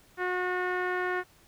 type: tone with low-pass filter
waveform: sawtooth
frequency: 363 Hz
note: F#4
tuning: 33 cents flat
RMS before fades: -30 dBFS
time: 0.17-1.24 s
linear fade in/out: 50 ms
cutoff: 1700 Hz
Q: 3.9
effects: pink hiss -60 dBFS RMS until 1.47 s